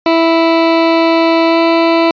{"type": "tone with pitch glide", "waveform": "20% pulse", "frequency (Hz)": [329.6, 331.7], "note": ["E4", "E4"], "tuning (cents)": [0, 11], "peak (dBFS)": -3, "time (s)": [0.06, 2.11], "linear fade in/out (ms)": 2, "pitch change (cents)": 11, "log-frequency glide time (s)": [1.47, 1.58], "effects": ["resampled to 11025 Hz"]}